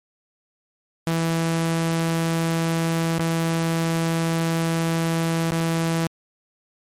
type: tone with dropouts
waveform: sawtooth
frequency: 164.81 Hz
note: E3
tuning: in tune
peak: -16 dBFS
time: 1.07-6.07 s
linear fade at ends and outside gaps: 0 ms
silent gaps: 3.184-3.194 / 5.508-5.52 s
effects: MP3 64 kbps